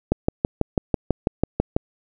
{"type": "click train", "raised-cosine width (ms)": 2, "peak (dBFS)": -4, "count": 11, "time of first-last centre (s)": [0.12, 1.765], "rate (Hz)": 6.08, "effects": []}